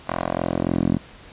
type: tone with band-pass filter sweep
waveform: 10% pulse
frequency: 43.51 Hz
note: F1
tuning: 6 cents flat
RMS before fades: -23 dBFS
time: 0.07-0.98 s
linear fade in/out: 20 ms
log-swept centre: 1000 to 230 Hz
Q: 1.4
effects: pink hiss -45 dBFS RMS until 1.32 s + resampled to 8000 Hz